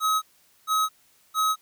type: tone bursts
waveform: square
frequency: 1275 Hz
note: D#6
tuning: 42 cents sharp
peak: -21 dBFS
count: 3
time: 0-1.56 s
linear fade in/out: 50 ms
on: 220 ms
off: 450 ms
effects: white hiss -61 dBFS RMS until 1.61 s